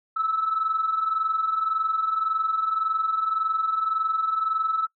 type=tone pair together; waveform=sine; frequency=1289 / 1310.8 Hz; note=E6 / E6; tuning=-39 / -10 cents; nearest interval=unison; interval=29 cents; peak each=-28 / -22 dBFS; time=0.16-4.87 s; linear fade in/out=10 ms; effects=noise-tail reverb RT60 0.1 s tail -21 dB re dry + tanh soft clip ceiling -15 dBFS